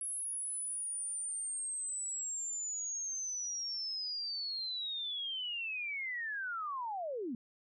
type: linear sweep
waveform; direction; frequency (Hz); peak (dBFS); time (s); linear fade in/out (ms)
sine; down; 10820 to 214.7; -36; 0.01-7.35; 2
effects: none